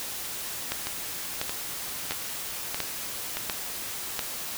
two click trains, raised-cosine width 0.2 ms, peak -10 / -13 dBFS, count 6 / 5, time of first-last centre 0.72-4.192 / 0.87-3.37 s, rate 1.44 / 1.6 Hz, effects white hiss -35 dBFS RMS until 4.57 s

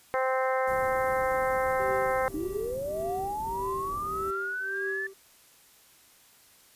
harmonic tone, 260.8 Hz, C4, 5 cents flat, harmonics 2 / 3 / 4 / 5 / 6 / 7 / 8, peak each -27 / -31 / -33 / -35 / -37 / -38 / -39 dBFS, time 0.14-2.28 s, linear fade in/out 0 ms
pink band-stop noise, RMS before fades -43 dBFS, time 0.67-4.31 s, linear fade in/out 5 ms, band 440 to 11000 Hz, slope 12 dB/octave
triangle tone with tremolo, 388.5 Hz, G4, 16 cents flat, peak -29 dBFS, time 1.79-5.14 s, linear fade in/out 10 ms, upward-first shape triangle, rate 1.7 Hz, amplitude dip 100%
sine linear sweep, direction up, 295.8 to 1761 Hz, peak -30 dBFS, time 2.34-5.07 s, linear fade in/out 5 ms
effects white hiss -58 dBFS RMS until 6.75 s + resampled to 32000 Hz

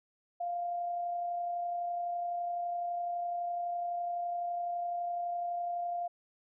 sine tone with amplitude modulation, 698.5 Hz, F5, in tune, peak -31 dBFS, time 0.4-6.08 s, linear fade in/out 10 ms, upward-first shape sine, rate 31.9 Hz, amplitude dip 25%, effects none

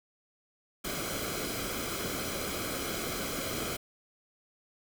pink noise with comb filter, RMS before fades -35 dBFS, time 0.84-3.77 s, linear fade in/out 10 ms, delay 1.1 ms, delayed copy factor -0.65, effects none

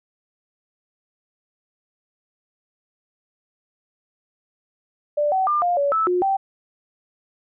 sine tone with pitch steps, 590 / 758 / 1199 / 705 / 567 / 1309 / 359.1 / 778 Hz, D5 / F#5 / D6 / F5 / C#5 / E6 / F4 / G5, +8 / +42 / +36 / +16 / +39 / -13 / +48 / -13 cents, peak -17 dBFS, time 5.17-6.37 s, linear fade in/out 10 ms, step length 150 ms, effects none

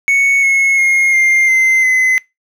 triangle tone with pitch steps, 2217 / 2180 / 2144 / 2108 / 2073 / 2039 Hz, C#7 / C#7 / C7 / C7 / C7 / C7, 0 / -29 / +42 / +12 / -17 / -45 cents, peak -7 dBFS, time 0.08-2.18 s, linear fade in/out 0 ms, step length 350 ms, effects noise-tail reverb RT60 0.2 s tail -23 dB re dry

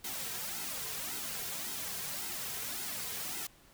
white noise with flanger, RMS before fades -39 dBFS, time 0.04-3.47 s, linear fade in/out 5 ms, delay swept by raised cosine 1.7 to 3.5 ms, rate 1.8 Hz, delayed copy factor -0.75, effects pink hiss -61 dBFS RMS until 3.73 s

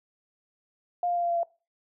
sine tone with pitch steps, 705 / 700.1 / 695.3 / 690.5 / 685.7 / 681 Hz, F5 / F5 / F5 / F5 / F5 / F5, +16 / +4 / -8 / -20 / -32 / -44 cents, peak -24 dBFS, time 1.03-1.432 s, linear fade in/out 2 ms, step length 67 ms, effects noise-tail reverb RT60 0.3 s tail -21 dB re dry

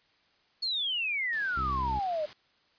sine exponential sweep, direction down, 4406 to 587.3 Hz, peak -28 dBFS, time 0.62-2.26 s, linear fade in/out 10 ms
white noise, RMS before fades -46 dBFS, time 1.33-2.33 s, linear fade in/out 0 ms
harmonic tone, 65.4 Hz, C2, in tune, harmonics 1 / 2 / 3 / 4 / 5 / 6, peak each -34 / -40 / -44 / -46 / -48 / -50 dBFS, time 1.56-2 s, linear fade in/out 20 ms
effects white hiss -67 dBFS RMS until 2.78 s + resampled to 11025 Hz

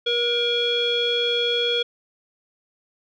square tone with low-pass filter, 476.6 Hz, A#4, 38 cents sharp, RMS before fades -22 dBFS, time 0.06-1.83 s, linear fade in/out 10 ms, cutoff 3300 Hz, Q 9.3, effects none

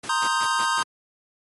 pink noise bursts, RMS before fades -34 dBFS, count 5, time 0.03-0.835 s, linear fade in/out 10 ms, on 65 ms, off 120 ms
square chord, C minor seventh, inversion third, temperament equal, 932.3 / 1046.5 / 1244.5 / 1568 Hz, Bb5 / C6 / Eb6 / G6, 0 / 0 / 0 / 0 cents, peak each -27 dBFS, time 0.09-0.83 s, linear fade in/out 5 ms
effects high-pass 200 Hz 12 dB/octave + MP3 48 kbps

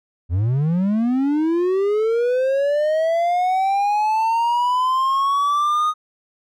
triangle linear sweep, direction up, 79.7 to 1244.5 Hz, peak -14 dBFS, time 0.29-5.94 s, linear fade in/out 50 ms, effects none

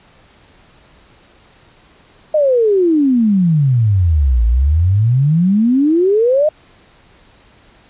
sine exponential two-way sweep, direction down then up, 630 to 55 to 630 Hz, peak -9 dBFS, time 2.34-6.49 s, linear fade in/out 5 ms, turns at 4.45 s, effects pink hiss -48 dBFS RMS until 7.89 s + resampled to 8000 Hz

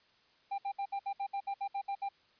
triangle tone bursts, 795 Hz, G5, 24 cents sharp, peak -31 dBFS, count 12, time 0.51-2.09 s, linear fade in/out 10 ms, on 73 ms, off 64 ms, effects white hiss -67 dBFS RMS until 2.39 s + resampled to 11025 Hz

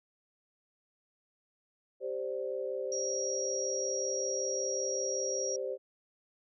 sine chord, G suspended fourth, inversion none, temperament just, 392 / 522.7 / 588 Hz, G4 / C5 / D5, 0 / -2 / +2 cents, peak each -38 / -35 / -41 dBFS, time 2-5.78 s, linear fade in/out 50 ms
sine tone, 5680 Hz, F8, 28 cents sharp, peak -34 dBFS, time 2.92-5.56 s, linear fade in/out 2 ms
effects none

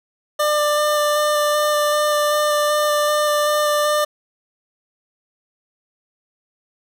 25% pulse tone with vibrato, 596 Hz, D5, 25 cents sharp, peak -12 dBFS, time 0.39-4.05 s, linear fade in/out 10 ms, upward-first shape square, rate 2.6 Hz, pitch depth 8 cents each way, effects none

